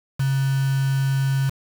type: tone with quantisation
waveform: sine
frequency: 135.5 Hz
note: C#3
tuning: 39 cents flat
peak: -18 dBFS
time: 0.19-1.5 s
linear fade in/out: 10 ms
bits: 5
effects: none